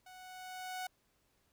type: tone with level ramp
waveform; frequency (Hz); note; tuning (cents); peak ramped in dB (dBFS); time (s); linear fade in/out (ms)
sawtooth; 740; F#5; 0; -49 to -34; 0.06-0.87; 5
effects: pink hiss -75 dBFS RMS until 1.52 s